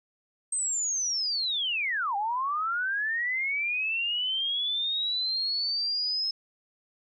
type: linear two-way sweep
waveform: sine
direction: down then up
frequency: 8372 to 784 to 5200 Hz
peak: -26 dBFS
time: 0.52-6.31 s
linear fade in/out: 5 ms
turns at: 2.16 s
effects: none